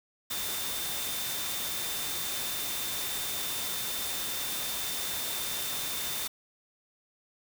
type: tone in noise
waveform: sine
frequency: 3589 Hz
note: A7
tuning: 34 cents sharp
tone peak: -39 dBFS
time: 0.3-6.28 s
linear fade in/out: 10 ms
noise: white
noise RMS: -34 dBFS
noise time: 0.3-6.28 s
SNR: -8 dB
effects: none